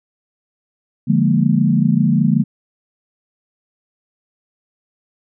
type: chord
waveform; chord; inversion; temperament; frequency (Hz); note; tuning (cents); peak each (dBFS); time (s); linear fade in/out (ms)
sine; Bb dominant seventh; first; equal; 146.83 / 174.61 / 207.7 / 233.1; D3 / F3 / Ab3 / Bb3; 0 / 0 / 0 / 0; -17; 1.07-2.44; 20
effects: none